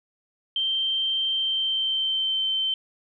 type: tone with pitch glide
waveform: sine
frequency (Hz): 3137 to 3099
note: G7 to G7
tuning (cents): +1 to -21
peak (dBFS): -22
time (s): 0.56-2.74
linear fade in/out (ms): 2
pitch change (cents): -22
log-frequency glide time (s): 1.31-2.47
effects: none